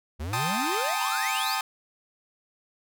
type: exponential sweep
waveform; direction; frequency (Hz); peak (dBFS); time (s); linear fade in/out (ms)
square; up; 69.3 to 5274; -31; 0.19-1.56; 20
type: chord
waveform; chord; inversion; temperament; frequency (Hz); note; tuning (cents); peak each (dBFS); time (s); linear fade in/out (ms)
sawtooth; A half-diminished seventh; third; equal; 784 / 880 / 1046.5 / 1244.5; G5 / A5 / C6 / Eb6; 0 / 0 / 0 / 0; -28 / -27 / -32 / -27; 0.33-1.61; 2
effects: none